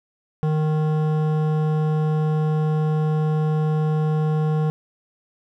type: tone with hard clipping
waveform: triangle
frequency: 154.5 Hz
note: D#3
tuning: 12 cents flat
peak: -20 dBFS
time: 0.43-4.7 s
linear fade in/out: 0 ms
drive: 17 dB
effects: none